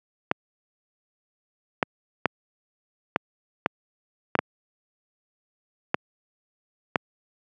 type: clicks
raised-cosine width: 0.5 ms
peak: -4 dBFS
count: 9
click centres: 0.314 / 1.828 / 2.257 / 3.161 / 3.661 / 4.353 / 4.39 / 5.944 / 6.958 s
effects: high-pass 150 Hz 12 dB/octave